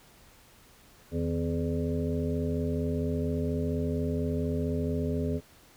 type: harmonic tone with a mistuned harmonic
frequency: 84.3 Hz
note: E2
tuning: 39 cents sharp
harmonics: 1 / 2 / 3 / 5 / 6 / 7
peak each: -32 / -33 / -32 / -34 / -42 / -40 dBFS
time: 1.11-5.41 s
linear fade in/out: 50 ms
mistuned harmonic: 2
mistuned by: -110 cents
effects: pink hiss -57 dBFS RMS until 5.76 s